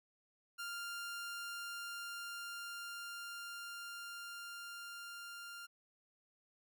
sawtooth tone with level ramp, 1396.9 Hz, F6, in tune, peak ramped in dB -38 to -44 dBFS, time 0.58-5.67 s, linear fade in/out 20 ms, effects none

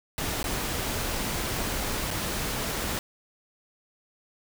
pink noise with dropouts, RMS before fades -30 dBFS, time 0.18-2.99 s, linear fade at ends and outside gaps 1 ms, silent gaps 0.429-0.441 / 2.106-2.111 s, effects none

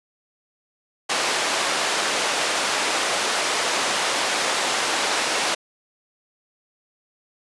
pink band-pass noise, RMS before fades -23 dBFS, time 1.09-5.55 s, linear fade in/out 10 ms, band 550 to 7700 Hz, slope 12 dB/octave, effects resampled to 24000 Hz

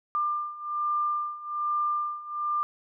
sine beating tone pair, 1194 / 1195.2 Hz, D6 / D6, +28 / +30 cents, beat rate 1.2 Hz, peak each -31 / -28 dBFS, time 0.15-2.63 s, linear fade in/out 0 ms, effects none

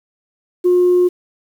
sine tone, 358.3 Hz, F4, 44 cents sharp, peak -8 dBFS, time 0.64-1.09 s, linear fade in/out 20 ms, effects tanh soft clip ceiling -6 dBFS + 7-bit

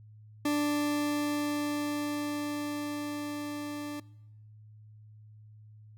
40% pulse tone with level ramp, 293.7 Hz, D4, in tune, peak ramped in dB -25 to -35 dBFS, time 0.45-4 s, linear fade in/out 5 ms, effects noise-tail reverb RT60 0.9 s tail -23 dB re dry + added 107 Hz sine -50 dBFS peak until 5.97 s

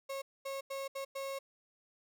35% pulse tone bursts at uneven times, 545 Hz, C#5, 29 cents flat, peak -36 dBFS, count 5, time 0.09-0.22 / 0.45-0.61 / 0.7-0.88 / 0.95-1.05 / 1.15-1.39 s, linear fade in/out 10 ms, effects none

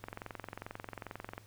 click train, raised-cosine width 0.5 ms, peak -26 dBFS, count 31, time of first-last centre 0.04-1.379 s, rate 22.4 Hz, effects added 104 Hz sine -58 dBFS peak until 1.46 s + pink hiss -62 dBFS RMS until 1.46 s

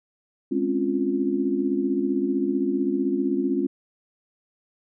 sine chord, Db major seventh, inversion second, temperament equal, 207.7 / 261.6 / 277.2 / 349.2 Hz, Ab3 / C4 / Db4 / F4, 0 / 0 / 0 / 0 cents, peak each -29 / -27 / -25 / -26 dBFS, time 0.51-3.67 s, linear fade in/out 10 ms, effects none

